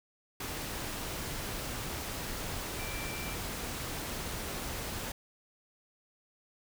sine tone in noise, 2349 Hz, D7, in tune, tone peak -43 dBFS, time 2.79-3.34 s, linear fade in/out 5 ms, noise pink, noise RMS -38 dBFS, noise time 0.4-5.12 s, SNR -8 dB, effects none

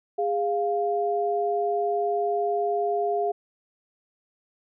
sine tone pair together, 410 / 699.6 Hz, G#4 / F5, -22 / +3 cents, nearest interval major sixth, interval 925 cents, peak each -25 dBFS, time 0.18-3.32 s, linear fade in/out 10 ms, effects none

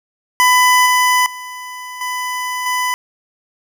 25% pulse tone with level steps, 999 Hz, B5, 20 cents sharp, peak -5 / -7 / -24 / -16 / -12 dBFS, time 0.4-2.94 s, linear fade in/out 0 ms, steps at 0.86 / 1.26 / 2.01 / 2.66 s, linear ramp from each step 2 ms, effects none

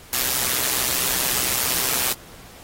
white noise with amplitude modulation, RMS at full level -19 dBFS, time 0.13-2.13 s, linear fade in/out 2 ms, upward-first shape sine, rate 127 Hz, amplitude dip 75%, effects pink hiss -45 dBFS RMS until 2.63 s + AAC 48 kbps

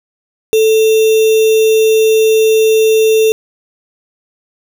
sine tone with sample-and-hold, 440 Hz, A4, in tune, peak -6 dBFS, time 0.53-3.32 s, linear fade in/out 0 ms, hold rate 3150 Hz, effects none

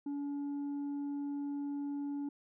sine tone with tanh clipping, 285.2 Hz, C#4, 49 cents sharp, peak -36 dBFS, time 0.06-2.29 s, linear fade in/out 5 ms, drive 3 dB, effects none

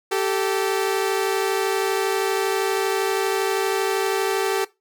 sawtooth tone pair together, 388.3 / 440.9 Hz, G4 / A4, -16 / +4 cents, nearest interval major second, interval 220 cents, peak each -18 / -20 dBFS, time 0.11-4.65 s, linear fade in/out 10 ms, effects noise-tail reverb RT60 0.2 s tail -18 dB re dry

